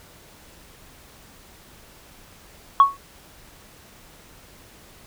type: tone with exponential decay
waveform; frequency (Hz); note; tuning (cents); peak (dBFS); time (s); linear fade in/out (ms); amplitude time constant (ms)
sine; 1108.7; C#6; 0; -4; 2.8-2.97; 1; 35
effects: tanh soft clip ceiling -4 dBFS + pink hiss -49 dBFS RMS until 5.06 s